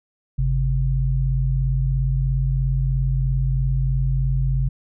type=tone pair together; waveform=sine; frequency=50.12 / 133.2 Hz; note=G1 / C3; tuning=+39 / +31 cents; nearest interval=octave + perfect fourth; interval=1692 cents; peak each=-20 / -20 dBFS; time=0.38-4.69 s; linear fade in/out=10 ms; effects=none